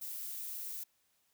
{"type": "noise", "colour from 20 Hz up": "violet", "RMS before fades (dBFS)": -42, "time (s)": [0.01, 0.84], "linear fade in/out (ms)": 10, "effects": ["white hiss -75 dBFS RMS until 1.33 s"]}